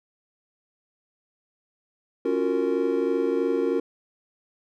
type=chord; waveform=triangle; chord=Gb major seventh; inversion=second; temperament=just; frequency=277.5 / 346.9 / 370 / 462.5 Hz; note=Db4 / F4 / Gb4 / Bb4; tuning=+2 / -12 / 0 / -14 cents; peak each=-26 / -26 / -26 / -23 dBFS; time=2.25-3.8 s; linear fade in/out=5 ms; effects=none